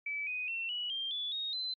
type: tone with pitch steps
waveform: sine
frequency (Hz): 2302 / 2496 / 2706 / 2934 / 3181 / 3449 / 3740 / 4055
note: D7 / D#7 / E7 / F#7 / G7 / A7 / A#7 / B7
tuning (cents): -35 / +5 / +45 / -15 / +25 / -35 / +5 / +45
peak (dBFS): -34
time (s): 0.06-1.74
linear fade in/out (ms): 5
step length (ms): 210
effects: AAC 64 kbps